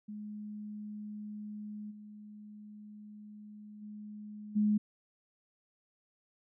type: tone with level steps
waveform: sine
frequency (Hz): 210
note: G#3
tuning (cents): +19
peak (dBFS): -40 / -47 / -43 / -25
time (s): 0.08-4.78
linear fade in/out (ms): 10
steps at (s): 1.9 / 3.81 / 4.55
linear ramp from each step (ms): 20
effects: none